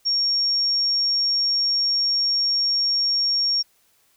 sine tone, 5540 Hz, F8, 15 cents flat, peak -18 dBFS, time 0.05-3.63 s, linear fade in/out 20 ms, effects white hiss -62 dBFS RMS until 4.16 s

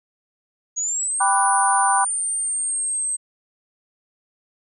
sine exponential two-way sweep, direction up then down, 6645 to 9530 to 8260 Hz, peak -21 dBFS, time 0.76-3.17 s, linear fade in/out 20 ms, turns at 1.36 s
sine chord, G major seventh, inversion none, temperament equal, 784 / 987.8 / 1174.7 / 1480 Hz, G5 / B5 / D6 / F#6, 0 / 0 / 0 / 0 cents, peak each -20 / -20 / -24 / -25 dBFS, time 1.2-2.05 s, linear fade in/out 10 ms
effects none

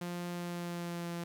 sawtooth tone with pitch glide, 175.1 to 171.4 Hz, F3 to F3, +5 to -32 cents, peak -33 dBFS, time 0.01-1.24 s, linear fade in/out 5 ms, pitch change -37 cents, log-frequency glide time 0.3-1.1 s, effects 12-bit

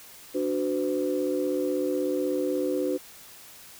sine chord, B minor, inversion first, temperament equal with one note detuned, 293.7 / 370 / 506.6 Hz, D4 / F#4 / B4, 0 / 0 / +44 cents, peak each -28 dBFS, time 0.34-2.98 s, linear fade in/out 20 ms, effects tanh soft clip ceiling -16 dBFS + white hiss -48 dBFS RMS until 3.79 s

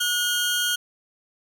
sawtooth tone pair together, 1449 / 3201 Hz, F#6 / G7, -37 / +36 cents, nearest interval octave + major second, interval 1373 cents, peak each -21 dBFS, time 0-0.76 s, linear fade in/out 10 ms, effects none

